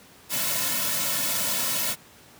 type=noise with comb filter; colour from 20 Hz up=white; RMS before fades=-26 dBFS; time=0.29-1.96 s; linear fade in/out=50 ms; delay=2.5 ms; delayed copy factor=-0.95; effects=pink hiss -51 dBFS RMS until 2.39 s + high-pass 100 Hz 12 dB/octave